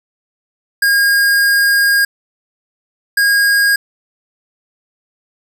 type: tone pair in turn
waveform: square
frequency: 1624 / 1630.8 Hz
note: G#6 / G#6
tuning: -39 / -32 cents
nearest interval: unison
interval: 7 cents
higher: second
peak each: -10 dBFS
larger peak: neither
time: 0.82-2.05 / 3.17-3.76 s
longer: first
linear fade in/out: 5 ms
effects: none